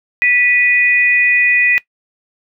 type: tone pair together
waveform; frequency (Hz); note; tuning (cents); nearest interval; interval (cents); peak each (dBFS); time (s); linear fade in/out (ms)
sine; 1962.9 / 2477; B6 / D#7; -11 / -8; major third; 403; -12; 0.22-1.78; 0
effects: noise-tail reverb RT60 0.1 s tail -20 dB re dry